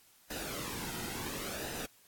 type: noise with flanger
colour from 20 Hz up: pink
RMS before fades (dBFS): -40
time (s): 0.3-1.86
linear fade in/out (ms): 5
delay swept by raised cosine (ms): 0.89 to 1.77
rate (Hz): 0.71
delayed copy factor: -0.6
effects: white hiss -63 dBFS RMS until 2.07 s + AAC 64 kbps